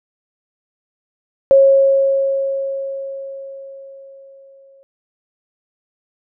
sine tone with exponential decay, 545 Hz, C#5, 29 cents flat, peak -5 dBFS, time 1.51-4.83 s, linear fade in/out 0 ms, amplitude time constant 720 ms, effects none

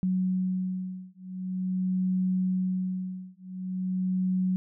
sine beating tone pair, 185 / 185.45 Hz, F#3 / F#3, 0 / +4 cents, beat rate 0.45 Hz, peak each -29 dBFS, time 0.03-4.56 s, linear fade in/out 0 ms, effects none

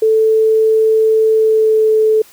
sine tone with pitch glide, 440 to 435.7 Hz, A4 to A4, 0 to -17 cents, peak -8 dBFS, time 0.02-2.22 s, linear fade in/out 5 ms, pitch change -17 cents, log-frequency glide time 1.31-1.93 s, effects white hiss -44 dBFS RMS until 2.32 s

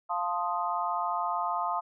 sine chord, F dominant seventh, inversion none, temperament equal, 698.5 / 880 / 1046.5 / 1244.5 Hz, F5 / A5 / C6 / Eb6, 0 / 0 / 0 / 0 cents, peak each -33 dBFS, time 0.09-1.81 s, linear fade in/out 20 ms, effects none

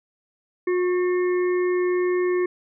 harmonic tone with a mistuned harmonic, 359.8 Hz, F#4, 48 cents flat, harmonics 1 / 3 / 5 / 6, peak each -19 / -34 / -35 / -37 dBFS, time 0.67-2.46 s, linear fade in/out 5 ms, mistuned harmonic 3, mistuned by +29 cents, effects none

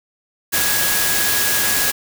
sine tone in noise, 1661.2 Hz, G#6, in tune, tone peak -24 dBFS, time 0.52-1.92 s, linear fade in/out 20 ms, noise white, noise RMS -18 dBFS, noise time 0.52-1.92 s, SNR -9 dB, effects none

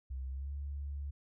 sine tone with pitch glide, 65.41 to 70.92 Hz, C2 to C#2, 0 to +40 cents, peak -37 dBFS, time 0.1-1.11 s, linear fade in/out 10 ms, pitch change +140 cents, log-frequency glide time 0.28-0.52 s, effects none

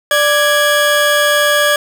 30% pulse tone pair together, 587.7 / 1661.2 Hz, D5 / G#6, +1 / 0 cents, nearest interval octave + tritone, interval 1799 cents, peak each -10 dBFS, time 0.11-1.76 s, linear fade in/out 2 ms, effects none

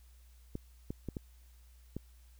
clicks, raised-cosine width 3 ms, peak -25 dBFS, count 5, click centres 0.554 / 0.905 / 1.087 / 1.168 / 1.966 s, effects added 60 Hz sine -56 dBFS peak until 2.39 s + white hiss -69 dBFS RMS until 2.39 s

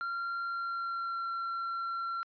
triangle tone with pitch glide, 1380 to 1362.6 Hz, F6 to F6, -21 to -43 cents, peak -31 dBFS, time 0.01-2.23 s, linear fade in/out 0 ms, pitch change -22 cents, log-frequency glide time 0.44-1.28 s, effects resampled to 11025 Hz

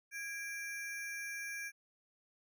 square ring-modulated tone, 1999 Hz, B6, 20 cents sharp, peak -38 dBFS, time 0.11-1.72 s, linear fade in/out 50 ms, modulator 353 Hz, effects none

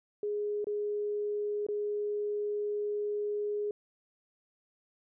sine tone with dropouts, 415.3 Hz, G#4, in tune, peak -30 dBFS, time 0.23-3.71 s, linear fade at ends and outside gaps 2 ms, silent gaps 0.644-0.669 / 1.666-1.686 s, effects none

